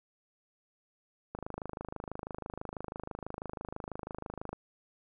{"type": "click train", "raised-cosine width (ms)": 1, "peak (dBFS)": -24, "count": 84, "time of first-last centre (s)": [1.35, 4.53], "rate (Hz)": 26.1, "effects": []}